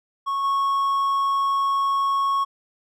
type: tone with level steps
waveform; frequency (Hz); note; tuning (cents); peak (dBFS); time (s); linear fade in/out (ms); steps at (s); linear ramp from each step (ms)
triangle; 1102; C#6; -11; -20 / -17; 0.26-2.45; 20; 0.43; 20
effects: none